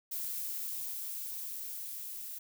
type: noise with level ramp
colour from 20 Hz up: violet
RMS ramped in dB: -37 to -43 dBFS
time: 0.11-2.39 s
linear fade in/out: 10 ms
effects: none